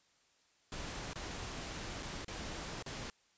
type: noise with dropouts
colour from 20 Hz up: pink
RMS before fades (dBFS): -43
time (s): 0.72-3.1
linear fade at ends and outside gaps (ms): 1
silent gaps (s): 1.133-1.157 / 2.025-2.029 / 2.246-2.281 / 2.825-2.862
effects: white hiss -71 dBFS RMS until 3.37 s + resampled to 16000 Hz